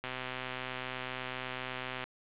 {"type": "click train", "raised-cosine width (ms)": 0.3, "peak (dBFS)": -21, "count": 257, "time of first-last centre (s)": [0.04, 2.04], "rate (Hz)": 128, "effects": ["resampled to 8000 Hz", "8-bit"]}